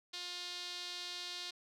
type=tone with band-pass filter; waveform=sawtooth; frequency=354.7 Hz; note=F4; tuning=27 cents sharp; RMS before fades=-44 dBFS; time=0.13-1.51 s; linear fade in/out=10 ms; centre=4100 Hz; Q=3.2; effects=none